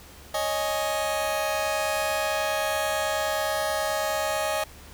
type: chord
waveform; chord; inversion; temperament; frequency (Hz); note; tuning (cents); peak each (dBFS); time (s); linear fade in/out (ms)
sawtooth; C# suspended second; none; just; 554.4 / 623.7 / 831.5; C#5 / D#5 / G#5; 0 / +4 / +2; -28 / -23 / -26; 0.34-4.64; 5
effects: added 71 Hz sine -49 dBFS peak until 4.93 s + pink hiss -48 dBFS RMS until 4.93 s